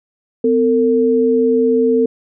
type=tone pair together; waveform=sine; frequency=253.4 / 452.7 Hz; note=B3 / A4; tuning=+45 / +49 cents; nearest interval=minor seventh; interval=1004 cents; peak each=-15 / -12 dBFS; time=0.44-2.06 s; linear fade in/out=5 ms; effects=none